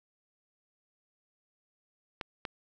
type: clicks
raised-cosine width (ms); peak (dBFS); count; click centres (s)
0.3; -19; 2; 2.212 / 2.452
effects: none